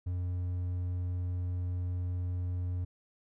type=tone; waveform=triangle; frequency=89.5 Hz; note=F2; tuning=43 cents sharp; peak=-29 dBFS; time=0.06-2.85 s; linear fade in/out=10 ms; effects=none